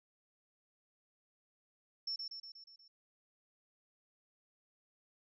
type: tone with echo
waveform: sine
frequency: 5400 Hz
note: E8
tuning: 41 cents sharp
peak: -36 dBFS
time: 2.07-2.16 s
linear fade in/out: 5 ms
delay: 120 ms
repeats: 6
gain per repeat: -4 dB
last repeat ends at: 2.88 s
effects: none